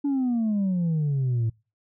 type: exponential sweep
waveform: sine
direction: down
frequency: 290 to 110 Hz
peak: -19 dBFS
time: 0.04-1.5 s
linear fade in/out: 10 ms
effects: noise-tail reverb RT60 0.3 s tail -26 dB re dry + tanh soft clip ceiling -20 dBFS